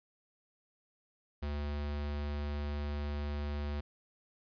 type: tone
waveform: square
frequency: 73 Hz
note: D2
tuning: 10 cents flat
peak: -35 dBFS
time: 1.42-3.81 s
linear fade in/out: 10 ms
effects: resampled to 11025 Hz + 12-bit